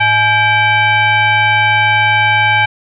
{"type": "tone with frequency modulation", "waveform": "sine", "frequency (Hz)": 1585, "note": "G6", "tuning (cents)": 19, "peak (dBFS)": -8, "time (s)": [0, 2.66], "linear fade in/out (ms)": 10, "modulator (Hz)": 738, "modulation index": 1.5, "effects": []}